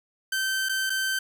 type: tone with dropouts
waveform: sawtooth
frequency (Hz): 1548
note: G6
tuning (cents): -22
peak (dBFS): -21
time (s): 0.32-1.19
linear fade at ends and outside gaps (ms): 5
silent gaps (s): 0.688-0.693 / 0.897-0.901
effects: none